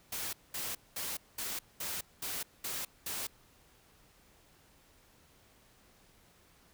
white noise bursts, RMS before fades -38 dBFS, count 8, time 0.12-3.27 s, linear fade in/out 5 ms, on 210 ms, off 210 ms, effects pink hiss -64 dBFS RMS until 6.73 s

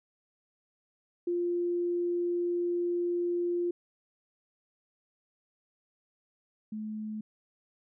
sine tone pair in turn, 349.2 / 215.2 Hz, F4 / A3, 0 / -38 cents, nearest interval minor sixth, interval 838 cents, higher first, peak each -27 / -34 dBFS, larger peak first, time 1.27-3.71 / 6.72-7.21 s, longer first, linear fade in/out 5 ms, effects none

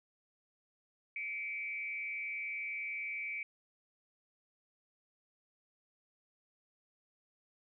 sine tone with frequency modulation, 2300 Hz, D7, 37 cents flat, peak -37 dBFS, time 1.16-3.43 s, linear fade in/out 2 ms, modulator 171 Hz, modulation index 0.61, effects none

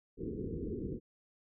white low-pass noise, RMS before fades -39 dBFS, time 0.17-1 s, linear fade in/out 50 ms, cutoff 460 Hz, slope 96 dB/octave, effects none

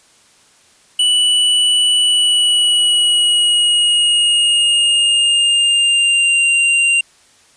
square tone with pitch glide, 2960 to 2778 Hz, F#7 to F7, 0 to -10 cents, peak -11 dBFS, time 0.99-7.01 s, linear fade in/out 5 ms, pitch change -110 cents, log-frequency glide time 2-6.45 s, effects white hiss -50 dBFS RMS until 7.56 s + resampled to 22050 Hz

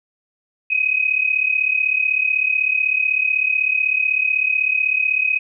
sine tone pair together, 2504 / 2540 Hz, D#7 / D#7, +10 / +35 cents, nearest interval unison, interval 25 cents, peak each -19 / -18 dBFS, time 0.7-5.39 s, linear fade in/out 10 ms, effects none

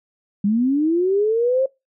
sine linear sweep, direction up, 195.3 to 540 Hz, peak -15 dBFS, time 0.44-1.66 s, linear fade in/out 5 ms, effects noise-tail reverb RT60 0.2 s tail -22 dB re dry

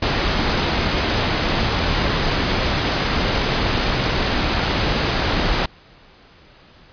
pink noise, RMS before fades -19 dBFS, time 0.02-5.66 s, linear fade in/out 5 ms, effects pink hiss -48 dBFS RMS until 6.92 s + resampled to 11025 Hz

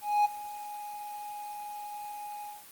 triangle tone with ADSR envelope, 830.6 Hz, G#5, in tune, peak -18 dBFS, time 0.01-2.65 s, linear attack 240 ms, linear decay 16 ms, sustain -18 dB, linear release 210 ms, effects white hiss -51 dBFS RMS until 2.71 s + Opus 24 kbps

